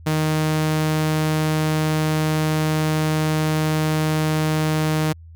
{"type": "tone", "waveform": "sawtooth", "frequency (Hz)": 155.56, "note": "D#3", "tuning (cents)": 0, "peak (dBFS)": -14, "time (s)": [0.06, 5.13], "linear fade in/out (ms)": 10, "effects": ["added 82 Hz sine -39 dBFS peak until 5.35 s"]}